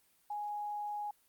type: tone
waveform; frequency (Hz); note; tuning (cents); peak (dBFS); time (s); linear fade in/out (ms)
sine; 830.6; G#5; 0; -36; 0.3-1.11; 5
effects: white hiss -70 dBFS RMS until 1.28 s + Opus 32 kbps